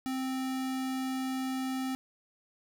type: tone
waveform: square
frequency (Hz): 261.6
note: C4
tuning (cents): 0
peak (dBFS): -32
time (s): 0.06-1.95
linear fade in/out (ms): 0
effects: none